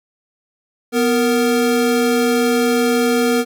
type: tone pair together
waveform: square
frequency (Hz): 246.9 / 465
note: B3 / A#4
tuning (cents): 0 / -4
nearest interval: major seventh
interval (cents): 1096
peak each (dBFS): -17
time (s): 0.92-3.45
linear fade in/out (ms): 50
effects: none